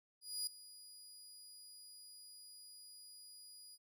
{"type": "tone with ADSR envelope", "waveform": "25% pulse", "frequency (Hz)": 4900, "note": "D#8", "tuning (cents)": -27, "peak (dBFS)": -32, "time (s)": [0.21, 3.78], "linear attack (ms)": 260, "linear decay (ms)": 3, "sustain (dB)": -18, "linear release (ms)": 41, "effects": []}